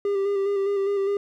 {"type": "tone with vibrato", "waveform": "triangle", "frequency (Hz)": 397.9, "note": "G4", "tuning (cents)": 26, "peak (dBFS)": -19, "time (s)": [0.05, 1.17], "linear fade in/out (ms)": 2, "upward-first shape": "square", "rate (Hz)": 4.9, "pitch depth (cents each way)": 25, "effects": []}